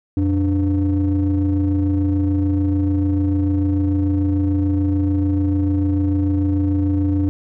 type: ring-modulated tone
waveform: triangle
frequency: 102.2 Hz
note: G#2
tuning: 27 cents flat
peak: -10 dBFS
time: 0.17-7.29 s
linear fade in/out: 0 ms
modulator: 191 Hz
effects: none